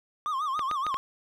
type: tone with vibrato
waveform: triangle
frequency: 1145 Hz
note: D6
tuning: 44 cents flat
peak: -25 dBFS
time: 0.26-0.97 s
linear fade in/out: 0 ms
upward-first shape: sine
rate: 7 Hz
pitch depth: 160 cents each way
type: clicks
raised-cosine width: 0.3 ms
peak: -17 dBFS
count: 4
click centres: 0.593 / 0.713 / 0.866 / 0.943 s
effects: none